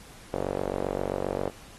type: tone with band-pass filter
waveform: sawtooth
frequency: 47.54 Hz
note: F#1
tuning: 48 cents sharp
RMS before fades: -31 dBFS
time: 0.33-1.5 s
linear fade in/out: 10 ms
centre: 520 Hz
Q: 2.7
effects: pink hiss -50 dBFS RMS until 1.78 s + AAC 32 kbps